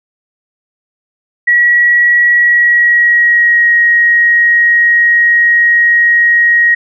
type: tone with pitch glide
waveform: sine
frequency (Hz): 1923 to 1886.7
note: B6 to A#6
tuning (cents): -47 to +20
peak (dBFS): -5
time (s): 1.47-6.75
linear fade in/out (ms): 10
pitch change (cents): -33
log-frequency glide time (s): 2.33-3.75
effects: none